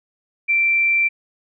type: tone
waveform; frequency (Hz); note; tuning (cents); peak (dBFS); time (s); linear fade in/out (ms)
sine; 2349; D7; 0; -14; 0.48-1.09; 20
effects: none